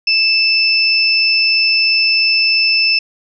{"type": "tone pair together", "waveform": "sine", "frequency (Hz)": [2637, 5274], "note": ["E7", "E8"], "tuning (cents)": [0, 0], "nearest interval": "octave", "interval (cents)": 1200, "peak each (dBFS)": -13, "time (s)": [0.07, 2.99], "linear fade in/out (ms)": 5, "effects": []}